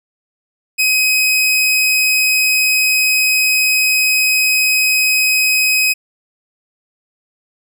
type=tone; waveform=sawtooth; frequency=2527 Hz; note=D#7; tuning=26 cents sharp; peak=-8 dBFS; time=0.78-5.94 s; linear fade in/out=20 ms; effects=none